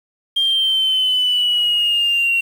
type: exponential sweep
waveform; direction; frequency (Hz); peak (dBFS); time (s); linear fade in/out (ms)
triangle; down; 3202 to 2736; -11; 0.36-2.41; 10
effects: tanh soft clip ceiling -11 dBFS + 7-bit